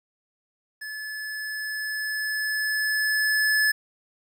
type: tone with level ramp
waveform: square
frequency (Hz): 1725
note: A6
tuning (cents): -35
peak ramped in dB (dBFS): -34 to -19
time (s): 0.81-3.72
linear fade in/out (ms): 10
effects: 10-bit